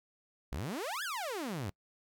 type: exponential two-way sweep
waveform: sawtooth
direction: up then down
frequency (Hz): 55 to 1760 to 87.4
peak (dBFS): -32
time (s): 0.52-1.7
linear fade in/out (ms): 0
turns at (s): 1.03
effects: noise-tail reverb RT60 0.1 s tail -25 dB re dry